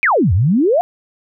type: exponential two-way sweep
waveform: sine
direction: down then up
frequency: 2500 to 80.7 to 741 Hz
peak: -10 dBFS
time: 0.03-0.81 s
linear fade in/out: 0 ms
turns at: 0.33 s
effects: none